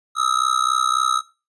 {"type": "tone with amplitude modulation", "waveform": "square", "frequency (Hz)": 1284, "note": "E6", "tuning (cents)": -46, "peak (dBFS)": -14, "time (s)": [0.15, 1.22], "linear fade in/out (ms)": 50, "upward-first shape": "sine", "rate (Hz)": 63.7, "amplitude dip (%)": 100, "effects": ["noise-tail reverb RT60 0.3 s tail -17 dB re dry", "resampled to 24000 Hz"]}